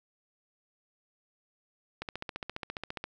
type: click train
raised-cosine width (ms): 0.3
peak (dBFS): -20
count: 16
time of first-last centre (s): 2.02-3.04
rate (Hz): 14.7
effects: none